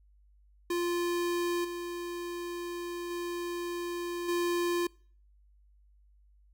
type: tone with level steps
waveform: square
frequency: 348 Hz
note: F4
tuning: 6 cents flat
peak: -29 / -36 / -34 / -28 dBFS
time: 0.7-4.87 s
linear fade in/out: 5 ms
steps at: 1.64 / 3.1 / 4.28 s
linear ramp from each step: 10 ms
effects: noise-tail reverb RT60 0.5 s tail -26 dB re dry + added 50 Hz sine -59 dBFS peak until 6.53 s